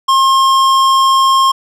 triangle tone with hard clipping, 1069 Hz, C6, 37 cents sharp, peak -9 dBFS, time 0.08-1.52 s, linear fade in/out 10 ms, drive 17 dB, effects none

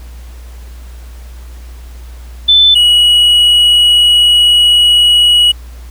sine / triangle tone pair in turn, 3520 / 2916 Hz, A7 / F#7, 0 / -26 cents, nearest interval minor third, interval 326 cents, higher first, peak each -3 dBFS, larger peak neither, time 2.48-2.75 / 2.75-5.52 s, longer second, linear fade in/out 10 ms, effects added 60 Hz sine -27 dBFS peak until 5.9 s + pink hiss -42 dBFS RMS until 5.9 s

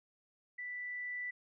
sine tone with level ramp, 1975.5 Hz, B6, in tune, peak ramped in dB -40 to -37 dBFS, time 0.58-1.31 s, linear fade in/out 10 ms, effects none

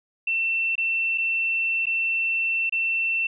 sine tone with dropouts, 2690 Hz, E7, 34 cents sharp, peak -21 dBFS, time 0.27-3.27 s, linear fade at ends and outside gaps 5 ms, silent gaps 0.755-0.779 / 1.177-1.181 / 1.857-1.867 / 2.696-2.723 s, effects none

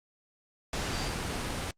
sine tone in noise, 4699 Hz, D8, in tune, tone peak -42 dBFS, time 0.93-1.14 s, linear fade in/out 2 ms, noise pink, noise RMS -33 dBFS, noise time 0.73-1.71 s, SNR -12 dB, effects low-pass 8000 Hz 12 dB/octave + Opus 48 kbps

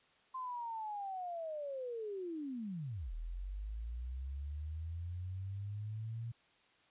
sine linear two-way sweep, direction down then up, 1046.5 to 38.89 to 117.5 Hz, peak -39 dBFS, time 0.34-6.32 s, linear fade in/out 10 ms, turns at 3.13 s, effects white hiss -69 dBFS RMS until 6.9 s + resampled to 8000 Hz

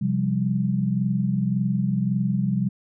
sine chord, C suspended fourth, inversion none, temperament just, 130.81 / 174.42 / 196.22 Hz, C3 / F3 / G3, 0 / -2 / +2 cents, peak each -25 / -26 / -23 dBFS, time 0.01-2.69 s, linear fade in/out 10 ms, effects none

